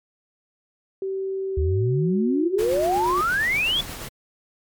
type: tone with pitch glide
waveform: sine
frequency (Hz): 385.1 to 359.3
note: G4 to F4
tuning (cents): -31 to +49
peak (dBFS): -24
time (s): 1.02-3.21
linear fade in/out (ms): 2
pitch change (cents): -120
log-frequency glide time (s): 1.5-2.65
type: exponential sweep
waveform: sine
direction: up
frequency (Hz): 71 to 3500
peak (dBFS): -19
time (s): 1.57-3.81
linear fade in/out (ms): 5
type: noise with tremolo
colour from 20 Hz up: pink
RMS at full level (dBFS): -33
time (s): 2.58-4.09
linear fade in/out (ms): 10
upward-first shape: triangle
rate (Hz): 8.4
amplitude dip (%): 35
effects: MP3 96 kbps